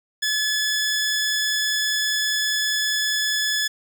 15% pulse tone, 1715 Hz, A6, 45 cents flat, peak -14 dBFS, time 0.22-3.68 s, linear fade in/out 10 ms, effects none

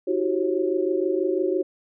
sine tone cluster, 318.2 / 365.6 / 391.7 / 543 Hz, D#4 / F#4 / G4 / C#5, +39 / -21 / -1 / -36 cents, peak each -28 / -23 / -27 / -29 dBFS, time 0.07-1.63 s, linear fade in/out 10 ms, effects none

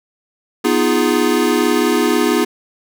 square chord, F half-diminished seventh, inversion second, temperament equal, 246.9 / 311.1 / 349.2 / 415.3 Hz, Cb4 / Eb4 / F4 / Ab4, 0 / 0 / 0 / 0 cents, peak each -19 dBFS, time 0.64-2.45 s, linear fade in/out 10 ms, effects none

